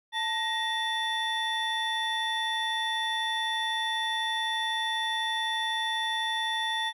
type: tone cluster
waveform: triangle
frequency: 885 / 1879 / 3509 Hz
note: A5 / A#6 / A7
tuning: +10 / +13 / -5 cents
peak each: -30 dBFS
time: 0.12-6.93 s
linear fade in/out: 50 ms
effects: none